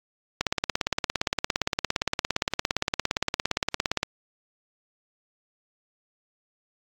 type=click train; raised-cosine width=0.2 ms; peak=-6 dBFS; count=64; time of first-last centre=0.41-4.031 s; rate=17.4 Hz; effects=AAC 48 kbps